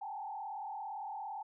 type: tone with frequency modulation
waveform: sine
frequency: 830.6 Hz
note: G#5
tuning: in tune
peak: -39 dBFS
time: 0.01-1.43 s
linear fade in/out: 10 ms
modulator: 37.6 Hz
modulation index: 1.6
effects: none